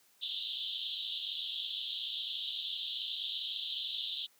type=band-pass noise; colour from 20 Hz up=white; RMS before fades=-39 dBFS; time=0.21-4.27 s; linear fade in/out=20 ms; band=3000 to 3900 Hz; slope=96 dB/octave; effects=white hiss -67 dBFS RMS until 4.39 s + high-pass 150 Hz 12 dB/octave